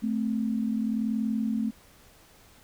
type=tone pair together; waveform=sine; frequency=219 / 260 Hz; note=A3 / C4; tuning=-8 / -11 cents; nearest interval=minor third; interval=297 cents; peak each=-26 / -31 dBFS; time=0.02-1.71 s; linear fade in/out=20 ms; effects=pink hiss -56 dBFS RMS until 2.63 s